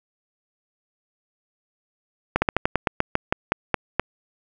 slowing click train, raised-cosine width 0.5 ms, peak -3 dBFS, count 13, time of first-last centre 2.36-3.996 s, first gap 60 ms, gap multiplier 1.14, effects none

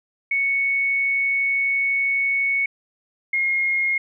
sine tone pair in turn, 2217 / 2146 Hz, C#7 / C7, 0 / +43 cents, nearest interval minor second, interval 57 cents, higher first, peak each -18 dBFS, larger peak neither, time 0.31-2.66 / 3.33-3.98 s, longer first, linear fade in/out 5 ms, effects none

